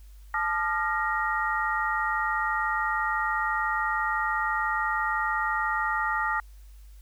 sine tone cluster, 870 / 1207 / 1393 / 1875 Hz, A5 / D6 / F6 / A#6, -20 / +47 / -5 / +10 cents, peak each -30 dBFS, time 0.34-6.4 s, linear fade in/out 2 ms, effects added 50 Hz sine -45 dBFS peak until 7.01 s + white hiss -63 dBFS RMS until 7.01 s

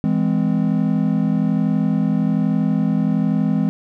triangle chord, E augmented, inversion none, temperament just, 164.81 / 206 / 257.5 Hz, E3 / G#3 / B#3, 0 / -14 / -28 cents, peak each -18 / -17 / -19 dBFS, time 0.04-3.69 s, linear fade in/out 0 ms, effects none

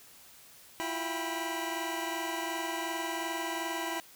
20% pulse tone cluster, 332.2 / 354.9 / 793 / 977 Hz, E4 / F4 / G5 / B5, +13 / +28 / +20 / -19 cents, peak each -32 / -38 / -35 / -32 dBFS, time 0.8-4 s, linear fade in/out 0 ms, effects white hiss -55 dBFS RMS until 4.15 s

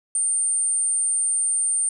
sine tone, 8920 Hz, C#9, 10 cents sharp, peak -19 dBFS, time 0.15-1.89 s, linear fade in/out 2 ms, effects none

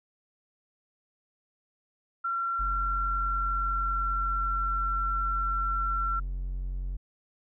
sine tone with pitch glide, 1364 to 1354.6 Hz, F6 to E6, -41 to +47 cents, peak -27 dBFS, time 2.24-6.2 s, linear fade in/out 10 ms, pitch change -12 cents, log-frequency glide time 3.07-4.83 s
triangle tone, 45.33 Hz, F#1, 35 cents flat, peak -28 dBFS, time 2.59-6.97 s, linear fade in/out 10 ms
effects none

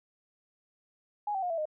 sine tone with pitch steps, 830.6 / 770.5 / 714.8 / 663.1 / 615.1 Hz, G#5 / G5 / F5 / E5 / D#5, 0 / -30 / +40 / +10 / -20 cents, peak -29 dBFS, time 1.27-1.655 s, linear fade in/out 5 ms, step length 77 ms, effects none

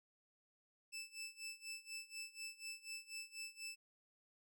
20% pulse tone with tremolo, 2637 Hz, E7, in tune, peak -40 dBFS, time 0.92-3.76 s, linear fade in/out 20 ms, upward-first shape sine, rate 4.1 Hz, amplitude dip 90%, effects none

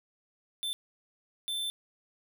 square tone bursts at uneven times, 3543 Hz, A7, 11 cents sharp, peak -32 dBFS, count 2, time 0.63-0.73 / 1.48-1.7 s, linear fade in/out 0 ms, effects none

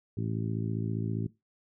harmonic tone, 55 Hz, A1, in tune, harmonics 2 / 3 / 4 / 5 / 6 / 7, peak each -32 / -36 / -38 / -40 / -42 / -43 dBFS, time 0.17-1.27 s, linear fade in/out 5 ms, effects noise-tail reverb RT60 0.2 s tail -18 dB re dry

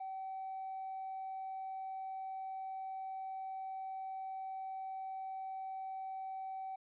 triangle tone, 765 Hz, G5, 42 cents flat, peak -37 dBFS, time 0-6.76 s, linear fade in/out 10 ms, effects tanh soft clip ceiling -37 dBFS + resampled to 8000 Hz

